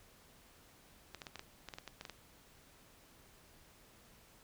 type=clicks; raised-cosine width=0.2 ms; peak=-28 dBFS; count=12; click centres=1.147 / 1.218 / 1.268 / 1.357 / 1.394 / 1.687 / 1.738 / 1.785 / 1.877 / 2.011 / 2.052 / 2.097 s; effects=pink hiss -63 dBFS RMS until 4.43 s